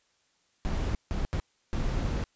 brown noise bursts at uneven times, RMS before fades -29 dBFS, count 4, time 0.65-0.95 / 1.11-1.25 / 1.33-1.4 / 1.73-2.24 s, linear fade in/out 0 ms, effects white hiss -70 dBFS RMS until 2.35 s + resampled to 16000 Hz

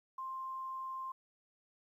sine tone, 1052 Hz, C6, 9 cents sharp, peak -39 dBFS, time 0.18-1.12 s, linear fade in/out 5 ms, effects 12-bit

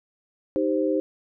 sine chord, C minor, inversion first, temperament equal, 311.1 / 392 / 523.3 Hz, Eb4 / G4 / C5, 0 / 0 / 0 cents, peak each -24 / -26 / -25 dBFS, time 0.56-1 s, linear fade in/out 0 ms, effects none

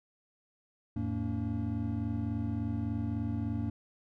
triangle tone cluster, 84.6 / 108.1 / 229 / 285.6 Hz, E2 / A2 / A#3 / D4, +45 / -30 / -31 / -48 cents, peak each -36 / -33 / -34 / -36 dBFS, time 0.96-3.7 s, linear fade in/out 5 ms, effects none

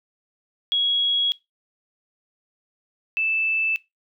sine tone pair in turn, 3322 / 2637 Hz, G#7 / E7, 0 / 0 cents, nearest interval major third, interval 400 cents, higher first, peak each -18 / -20 dBFS, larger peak first, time 0.72-1.32 / 3.17-3.76 s, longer first, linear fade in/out 0 ms, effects noise-tail reverb RT60 0.2 s tail -20 dB re dry

